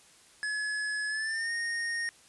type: tone with pitch glide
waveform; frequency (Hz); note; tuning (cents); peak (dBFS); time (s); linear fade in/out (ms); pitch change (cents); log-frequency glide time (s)
square; 1700 to 1853.9; G#6 to A#6; +40 to -10; -31; 0.43-2.09; 0; +150; 1.08-1.52
effects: white hiss -58 dBFS RMS until 2.28 s + resampled to 24000 Hz